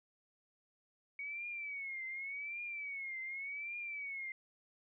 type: tone with vibrato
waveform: sine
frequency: 2239 Hz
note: C#7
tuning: 17 cents sharp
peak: -40 dBFS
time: 1.19-4.32 s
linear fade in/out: 2 ms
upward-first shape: triangle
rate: 0.87 Hz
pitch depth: 140 cents each way
effects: none